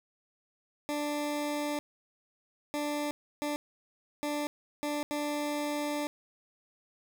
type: tone bursts at uneven times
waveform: 20% pulse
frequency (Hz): 294.4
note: D4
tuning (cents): +4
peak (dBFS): -26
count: 6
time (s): 0.89-1.79 / 2.74-3.11 / 3.42-3.56 / 4.23-4.47 / 4.83-5.03 / 5.11-6.07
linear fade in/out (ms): 0
effects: none